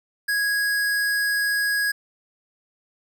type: tone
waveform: square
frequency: 1657 Hz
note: G#6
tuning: 4 cents flat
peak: -21 dBFS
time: 0.28-1.92 s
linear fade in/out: 10 ms
effects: none